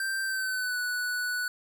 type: tone with pitch glide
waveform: square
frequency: 1568 to 1480 Hz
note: G6 to F#6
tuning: 0 to 0 cents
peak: -29 dBFS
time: 0-1.48 s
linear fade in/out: 2 ms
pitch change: -100 cents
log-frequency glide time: 0.23-0.78 s
effects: none